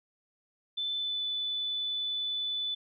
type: tone with pitch glide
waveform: sine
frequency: 3520 to 3490 Hz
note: A7 to A7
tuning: 0 to -15 cents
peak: -30 dBFS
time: 0.77-2.75 s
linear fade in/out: 10 ms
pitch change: -15 cents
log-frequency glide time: 0.95-1.23 s
effects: none